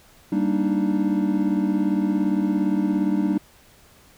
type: chord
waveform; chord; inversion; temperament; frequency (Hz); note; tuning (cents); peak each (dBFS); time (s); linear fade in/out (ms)
triangle; Eb major seventh; first; equal; 196 / 233.1 / 293.7 / 311.1; G3 / Bb3 / D4 / Eb4; 0 / 0 / 0 / 0; -21 / -26 / -22 / -23; 0.32-3.38; 5
effects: pink hiss -53 dBFS RMS until 4.17 s